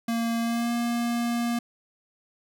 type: tone with pitch glide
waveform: square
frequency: 231 to 236.5 Hz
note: A#3 to A#3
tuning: -16 to +25 cents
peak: -25 dBFS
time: 0.08-1.59 s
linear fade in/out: 5 ms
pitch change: +41 cents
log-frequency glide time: 0.41-0.72 s
effects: none